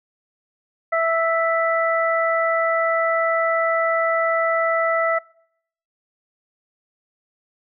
harmonic tone, 659.3 Hz, E5, in tune, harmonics 1 / 2 / 3, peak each -19 / -22 / -24 dBFS, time 0.92-5.19 s, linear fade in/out 10 ms, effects noise-tail reverb RT60 0.7 s tail -25 dB re dry

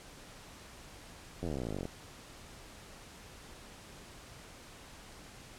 slowing click train, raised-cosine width 2 ms, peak -24 dBFS, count 27, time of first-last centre 1.43-1.854 s, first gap 11 ms, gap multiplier 1.03, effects pink hiss -52 dBFS RMS until 5.58 s + low-pass 10000 Hz 12 dB/octave

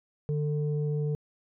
sine tone pair together, 148.87 / 446.1 Hz, D3 / A4, +24 / +24 cents, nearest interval octave + perfect fifth, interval 1900 cents, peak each -26 / -33 dBFS, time 0.29-1.15 s, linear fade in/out 0 ms, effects tanh soft clip ceiling -19 dBFS

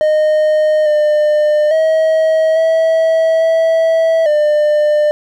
triangle tone with pitch steps, 615 / 602 / 637 / 648 / 652 / 599 Hz, D#5 / D5 / D#5 / E5 / E5 / D5, -20 / +43 / +41 / -30 / -19 / +34 cents, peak -7 dBFS, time 0.01-5.11 s, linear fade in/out 0 ms, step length 850 ms, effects none

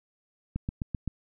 click train, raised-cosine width 5 ms, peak -18 dBFS, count 5, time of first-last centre 0.56-1.077 s, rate 7.74 Hz, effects none

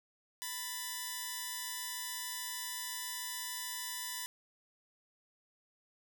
5% pulse tone pair together, 990.4 / 1760 Hz, B5 / A6, +5 / 0 cents, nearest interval minor seventh, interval 995 cents, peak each -29 / -31 dBFS, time 0.42-4.26 s, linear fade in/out 0 ms, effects none

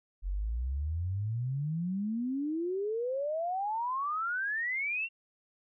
sine exponential sweep, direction up, 44 to 2778 Hz, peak -30 dBFS, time 0.22-5.09 s, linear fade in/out 50 ms, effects none

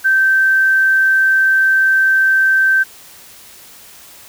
sine tone, 1555 Hz, G6, 14 cents flat, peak -9 dBFS, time 0.04-2.84 s, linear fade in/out 20 ms, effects white hiss -40 dBFS RMS until 4.28 s

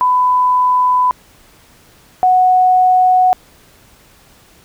sine tone pair in turn, 1000 / 737.6 Hz, B5 / F#5, +21 / -6 cents, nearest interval perfect fourth, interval 527 cents, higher first, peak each -9 / -7 dBFS, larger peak second, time 0.01-1.11 / 2.23-3.33 s, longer neither, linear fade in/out 0 ms, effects pink hiss -47 dBFS RMS until 4.64 s

